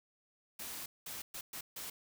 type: noise bursts at uneven times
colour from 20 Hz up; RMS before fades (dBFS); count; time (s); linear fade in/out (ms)
white; -44; 5; 0.59-0.86 / 1.06-1.22 / 1.34-1.41 / 1.53-1.61 / 1.76-1.9; 5
effects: none